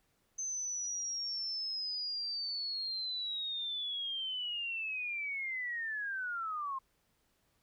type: linear sweep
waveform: sine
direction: down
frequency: 6230 to 1046.5 Hz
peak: -35 dBFS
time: 0.38-6.79 s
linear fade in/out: 10 ms
effects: pink hiss -75 dBFS RMS until 7.62 s